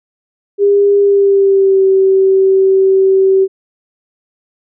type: tone with pitch glide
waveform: sine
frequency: 403.2 to 383.9 Hz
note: G4 to G4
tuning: +49 to -36 cents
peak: -6 dBFS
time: 0.58-3.48 s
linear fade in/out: 50 ms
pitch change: -85 cents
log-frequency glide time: 0.99-1.84 s
effects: none